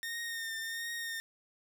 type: tone with vibrato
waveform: sawtooth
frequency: 1832 Hz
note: A#6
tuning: 31 cents flat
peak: -33 dBFS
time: 0.03-1.2 s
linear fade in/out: 0 ms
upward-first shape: triangle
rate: 1.4 Hz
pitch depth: 36 cents each way
effects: none